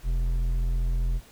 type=tone with hard clipping; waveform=triangle; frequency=42.58 Hz; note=F1; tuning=43 cents flat; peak=-24 dBFS; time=0.03-1.21 s; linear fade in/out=50 ms; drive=10 dB; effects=pink hiss -53 dBFS RMS until 1.31 s